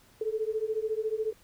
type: beating tone pair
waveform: sine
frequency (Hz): 430 / 444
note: A4 / A4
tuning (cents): -40 / +16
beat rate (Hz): 14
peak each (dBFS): -31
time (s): 0.21-1.33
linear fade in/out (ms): 5
effects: pink hiss -60 dBFS RMS until 1.43 s